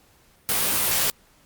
white noise with comb filter, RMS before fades -22 dBFS, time 0.49-1.1 s, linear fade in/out 0 ms, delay 18 ms, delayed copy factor -0.95, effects pink hiss -58 dBFS RMS until 1.45 s + Opus 48 kbps

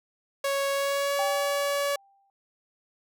sawtooth tone with pitch glide, 554.4 to 567.4 Hz, C#5 to C#5, 0 to +40 cents, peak -21 dBFS, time 0.44-1.96 s, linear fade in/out 5 ms, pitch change +40 cents, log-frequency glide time 0.71-1.25 s
sine tone with exponential decay, 790 Hz, G5, 13 cents sharp, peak -26 dBFS, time 1.19-2.3 s, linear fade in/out 1 ms, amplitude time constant 240 ms
effects none

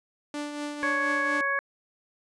sawtooth tone with tremolo, 293.7 Hz, D4, in tune, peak -26 dBFS, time 0.34-1.41 s, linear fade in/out 2 ms, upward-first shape triangle, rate 4.2 Hz, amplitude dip 50%
harmonic tone, 556 Hz, C#5, 5 cents sharp, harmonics 1 / 2 / 3 / 4, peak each -34 / -30 / -26 / -35 dBFS, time 0.83-1.59 s, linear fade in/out 0 ms
effects resampled to 22050 Hz

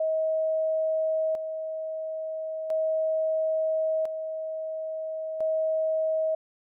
sine tone with tremolo, 635 Hz, D#5, 35 cents sharp, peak -23 dBFS, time 0-6.35 s, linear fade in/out 5 ms, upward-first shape square, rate 0.37 Hz, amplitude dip 55%, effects none

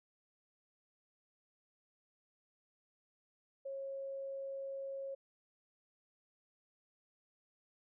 sine tone, 545 Hz, C#5, 29 cents flat, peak -40 dBFS, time 3.65-5.15 s, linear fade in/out 10 ms, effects none

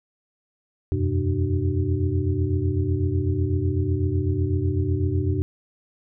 sine tone cluster, 84.2 / 92.2 / 126.2 / 298.9 / 378.3 Hz, E2 / F#2 / B2 / D4 / F#4, +37 / -6 / +38 / +31 / +38 cents, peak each -27 / -23 / -27 / -29 / -30 dBFS, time 0.92-5.42 s, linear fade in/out 0 ms, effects none

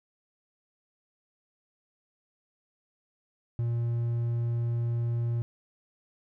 triangle tone, 117.8 Hz, A#2, 19 cents sharp, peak -24 dBFS, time 3.59-5.42 s, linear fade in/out 0 ms, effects none

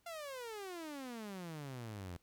sawtooth exponential sweep, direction down, 698.5 to 83.6 Hz, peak -40 dBFS, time 0.06-2.17 s, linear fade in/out 5 ms, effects pink hiss -75 dBFS RMS until 2.22 s

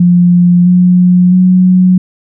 sine tone with pitch steps, 176.2 / 179.8 / 183.47 Hz, F3 / F#3 / F#3, +16 / -49 / -14 cents, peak -3 dBFS, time 0-1.98 s, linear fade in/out 5 ms, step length 660 ms, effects none

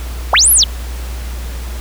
sine linear two-way sweep, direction up then down, 484.7 to 11840 to 2931 Hz, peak -6 dBFS, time 0.33-0.64 s, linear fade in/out 2 ms, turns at 0.52 s, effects added 60 Hz sine -21 dBFS peak until 1.8 s + pink hiss -33 dBFS RMS until 1.8 s

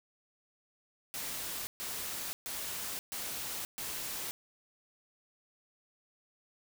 white noise bursts, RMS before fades -39 dBFS, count 5, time 1.14-4.31 s, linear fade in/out 0 ms, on 530 ms, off 130 ms, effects none

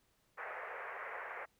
white band-pass noise, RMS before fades -45 dBFS, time 0.37-1.46 s, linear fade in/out 20 ms, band 430 to 2100 Hz, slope 48 dB/octave, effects pink hiss -75 dBFS RMS until 1.59 s

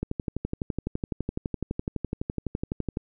click train, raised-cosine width 3 ms, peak -15 dBFS, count 36, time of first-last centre 0.03-2.971 s, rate 11.9 Hz, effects none

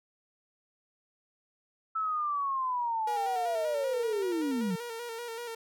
sine linear sweep, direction down, 1318.5 to 168.8 Hz, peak -28 dBFS, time 1.95-4.76 s, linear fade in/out 10 ms
sawtooth tone with vibrato, 466.5 Hz, A#4, 1 cent sharp, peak -33 dBFS, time 3.07-5.55 s, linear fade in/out 5 ms, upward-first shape square, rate 5.2 Hz, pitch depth 43 cents each way
effects none

